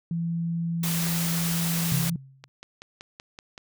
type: tone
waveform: sine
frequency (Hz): 168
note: E3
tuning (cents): +33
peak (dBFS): -25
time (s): 0.11-2.16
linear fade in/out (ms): 2
type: noise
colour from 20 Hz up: white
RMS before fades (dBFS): -30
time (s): 0.83-2.1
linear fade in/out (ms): 5
type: tone with exponential decay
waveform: sine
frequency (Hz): 134.4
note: C3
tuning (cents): +47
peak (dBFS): -21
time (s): 1.92-2.48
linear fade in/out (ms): 0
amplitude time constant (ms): 120
type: click train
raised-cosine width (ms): 0.2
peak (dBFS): -24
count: 7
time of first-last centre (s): 2.44-3.579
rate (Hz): 5.27
effects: none

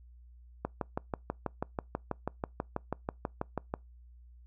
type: click train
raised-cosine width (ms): 1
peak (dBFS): -18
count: 20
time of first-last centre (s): 0.65-3.739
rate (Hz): 6.15
effects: noise-tail reverb RT60 0.2 s tail -25 dB re dry + added 60 Hz sine -52 dBFS peak until 4.46 s

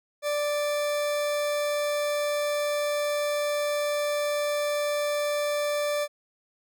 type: tone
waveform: 40% pulse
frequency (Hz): 587.3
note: D5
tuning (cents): 0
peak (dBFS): -24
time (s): 0.22-6.08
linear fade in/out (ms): 50
effects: none

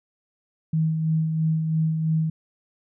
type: tone with tremolo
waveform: sine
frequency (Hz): 159.2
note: D#3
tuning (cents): +40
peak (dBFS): -18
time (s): 0.73-2.3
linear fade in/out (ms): 5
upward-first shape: sine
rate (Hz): 3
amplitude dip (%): 40
effects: none

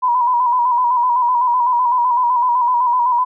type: tone with vibrato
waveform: sine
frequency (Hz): 980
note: B5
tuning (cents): -14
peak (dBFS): -12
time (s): 0.02-3.25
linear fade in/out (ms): 20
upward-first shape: square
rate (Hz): 7.9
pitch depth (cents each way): 48
effects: none

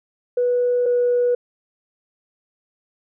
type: tone pair in turn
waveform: sine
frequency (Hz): 490.4 / 487.7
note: B4 / B4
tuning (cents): -12 / -22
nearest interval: unison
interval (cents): 10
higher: first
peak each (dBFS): -15 / -14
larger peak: second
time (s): 0.37-0.86 / 0.86-1.35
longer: neither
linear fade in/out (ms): 5
effects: tanh soft clip ceiling -11 dBFS

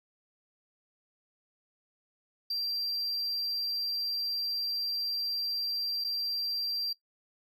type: tone with dropouts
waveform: triangle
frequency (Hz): 4721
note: D8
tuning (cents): +8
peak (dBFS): -29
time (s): 2.5-6.93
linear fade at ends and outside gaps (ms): 5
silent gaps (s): 6.041-6.045
effects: noise-tail reverb RT60 0.1 s tail -17 dB re dry

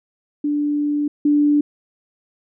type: tone pair in turn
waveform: sine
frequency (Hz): 293.3 / 293.3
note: D4 / D4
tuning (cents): -2 / -2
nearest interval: unison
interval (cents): 0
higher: neither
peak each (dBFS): -17 / -12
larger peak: second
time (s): 0.44-1.08 / 1.25-1.61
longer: first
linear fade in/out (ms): 5
effects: none

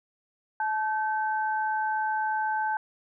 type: tone pair together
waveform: sine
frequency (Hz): 866 / 1543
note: A5 / G6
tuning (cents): -28 / -28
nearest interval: minor seventh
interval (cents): 1000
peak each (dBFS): -26 / -31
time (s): 0.6-2.77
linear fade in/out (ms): 2
effects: none

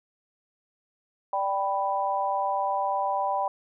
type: chord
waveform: sine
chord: G major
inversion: second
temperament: equal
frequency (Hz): 587.3 / 784 / 987.8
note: D5 / G5 / B5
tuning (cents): 0 / 0 / 0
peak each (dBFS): -31 / -27 / -28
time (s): 1.33-3.48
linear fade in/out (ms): 2
effects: none

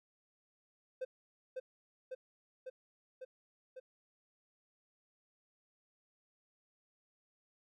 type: tone with echo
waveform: triangle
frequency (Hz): 515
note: C5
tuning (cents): -28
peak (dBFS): -34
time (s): 1.01-1.05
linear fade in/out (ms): 10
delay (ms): 550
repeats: 5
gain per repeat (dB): -2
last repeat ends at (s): 3.8
effects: none

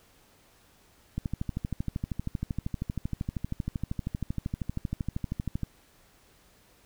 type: click train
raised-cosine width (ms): 5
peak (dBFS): -18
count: 58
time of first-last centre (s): 1.18-5.633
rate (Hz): 12.8
effects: pink hiss -61 dBFS RMS until 6.85 s

